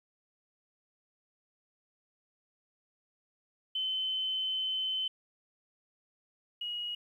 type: tone pair in turn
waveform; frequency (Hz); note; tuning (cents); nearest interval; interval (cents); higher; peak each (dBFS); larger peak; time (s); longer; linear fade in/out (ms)
sine; 3058 / 2896; G7 / F#7; -44 / -38; minor second; 94; first; -30 / -34; first; 3.75-5.08 / 6.61-6.95; first; 5
effects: 11-bit